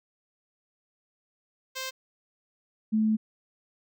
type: tone pair in turn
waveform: 5% pulse / sine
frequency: 523.3 / 217.5 Hz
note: C5 / A3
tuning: 0 / -20 cents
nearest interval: octave + minor third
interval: 1520 cents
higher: first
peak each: -21 dBFS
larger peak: neither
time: 1.75-1.91 / 2.92-3.17 s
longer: second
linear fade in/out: 20 ms
effects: none